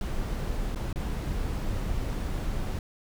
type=noise with dropouts; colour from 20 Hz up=brown; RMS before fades=-30 dBFS; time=0.01-2.79 s; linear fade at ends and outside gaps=2 ms; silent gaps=0.749-0.758 / 0.929-0.958 s; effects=none